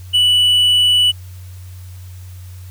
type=tone; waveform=triangle; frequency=2960 Hz; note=F#7; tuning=in tune; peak=-8 dBFS; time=0.13-1.12 s; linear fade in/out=20 ms; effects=added 91 Hz sine -31 dBFS peak until 2.7 s + white hiss -47 dBFS RMS until 2.7 s